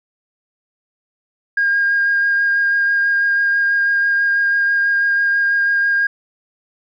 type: tone with vibrato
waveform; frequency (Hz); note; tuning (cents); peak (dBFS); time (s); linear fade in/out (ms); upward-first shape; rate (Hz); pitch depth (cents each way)
sine; 1618; G#6; -46; -12; 1.57-6.07; 5; sine; 6.1; 10
effects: tanh soft clip ceiling -8 dBFS